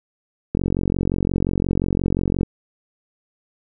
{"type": "click train", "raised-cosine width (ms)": 3, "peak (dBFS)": -7, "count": 87, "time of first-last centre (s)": [0.55, 2.432], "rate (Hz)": 45.7, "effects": []}